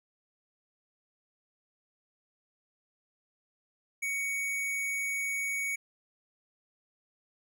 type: tone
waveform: square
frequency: 2237 Hz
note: C#7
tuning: 15 cents sharp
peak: -31 dBFS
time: 4.02-5.76 s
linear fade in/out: 10 ms
effects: none